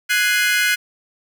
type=chord; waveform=35% pulse; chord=Ab dominant seventh; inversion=third; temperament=equal; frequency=1480 / 1661.2 / 2093 / 2489 Hz; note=Gb6 / Ab6 / C7 / Eb7; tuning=0 / 0 / 0 / 0 cents; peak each=-17 / -21 / -19 / -22 dBFS; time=0.09-0.76 s; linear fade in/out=20 ms; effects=none